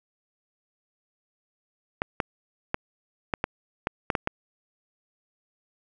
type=clicks; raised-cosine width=0.5 ms; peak=-9 dBFS; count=9; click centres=2.019 / 2.202 / 2.744 / 3.338 / 3.441 / 3.871 / 4.102 / 4.152 / 4.274 s; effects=none